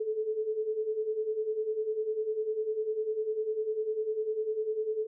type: beating tone pair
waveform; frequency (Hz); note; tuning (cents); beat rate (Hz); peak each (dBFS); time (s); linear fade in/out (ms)
sine; 426.1 / 436.1; G#4 / A4; +44 / -15; 10; -35 / -30; 0-5.07; 10
effects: none